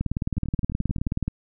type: two click trains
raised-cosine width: 5 ms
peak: -12 / -20 dBFS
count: 25 / 9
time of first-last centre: 0.01-1.28 / 0.37-1.072 s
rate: 18.9 / 11.4 Hz
effects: none